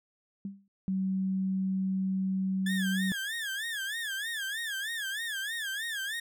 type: tone with exponential decay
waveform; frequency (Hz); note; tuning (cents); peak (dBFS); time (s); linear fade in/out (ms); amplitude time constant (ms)
sine; 197.2; G3; +11; -31; 0.45-0.68; 2; 49
type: tone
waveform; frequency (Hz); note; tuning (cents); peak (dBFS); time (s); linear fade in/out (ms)
sine; 190; F#3; +46; -27; 0.88-3.12; 0
type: tone with vibrato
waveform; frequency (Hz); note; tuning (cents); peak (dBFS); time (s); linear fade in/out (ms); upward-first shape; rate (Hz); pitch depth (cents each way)
30% pulse; 1703; G#6; +43; -30; 2.66-6.2; 5; sine; 3.2; 160
effects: none